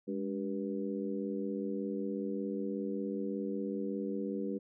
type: harmonic tone with a mistuned harmonic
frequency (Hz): 96.7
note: G2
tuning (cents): -23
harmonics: 2 / 3 / 4 / 5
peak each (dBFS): -37 / -39 / -40 / -41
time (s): 0.07-4.59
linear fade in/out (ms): 20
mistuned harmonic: 2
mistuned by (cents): +100
effects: none